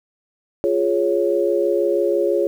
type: chord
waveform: sine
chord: Db major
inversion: first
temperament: equal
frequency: 349.2 / 415.3 / 554.4 Hz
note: F4 / Ab4 / Db5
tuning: 0 / 0 / 0 cents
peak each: -20 dBFS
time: 0.64-2.47 s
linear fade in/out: 0 ms
effects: 8-bit